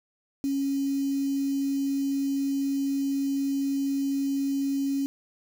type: tone with quantisation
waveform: sine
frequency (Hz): 275.6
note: C#4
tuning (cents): -10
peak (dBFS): -24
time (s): 0.44-5.06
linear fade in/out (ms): 0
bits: 7
effects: none